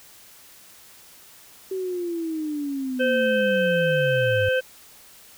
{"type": "linear sweep", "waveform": "sine", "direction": "down", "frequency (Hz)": [382.9, 97.1], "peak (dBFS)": -25, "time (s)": [1.71, 4.49], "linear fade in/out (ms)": 5}
{"type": "harmonic tone", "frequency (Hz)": 516, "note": "C5", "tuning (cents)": -24, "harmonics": [1, 3, 5, 6], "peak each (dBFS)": [-20, -25, -32, -34], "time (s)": [2.99, 4.61], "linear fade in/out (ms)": 20}
{"effects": ["white hiss -49 dBFS RMS until 5.37 s"]}